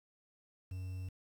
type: tone with quantisation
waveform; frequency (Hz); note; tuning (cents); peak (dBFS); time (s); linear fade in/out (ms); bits
triangle; 92.5; F#2; 0; -37; 0.71-1.09; 5; 10
effects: none